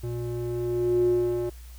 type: tone with band-pass filter sweep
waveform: square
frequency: 119.3 Hz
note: A#2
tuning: 41 cents sharp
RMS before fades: -26 dBFS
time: 0.03-1.5 s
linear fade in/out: 10 ms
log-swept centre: 240 to 430 Hz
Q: 7
effects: added 60 Hz sine -41 dBFS peak until 1.78 s + white hiss -54 dBFS RMS until 1.78 s